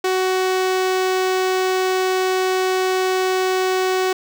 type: tone with notch filter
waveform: sawtooth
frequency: 373.4 Hz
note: F#4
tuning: 16 cents sharp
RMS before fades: -19 dBFS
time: 0.04-4.13 s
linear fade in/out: 5 ms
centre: 11000 Hz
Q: 1.2
effects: none